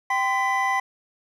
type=tone cluster; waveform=triangle; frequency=783 / 1030 / 1990 Hz; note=G5 / C6 / B6; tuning=-2 / -28 / +13 cents; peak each=-23 dBFS; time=0.1-0.8 s; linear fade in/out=5 ms; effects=none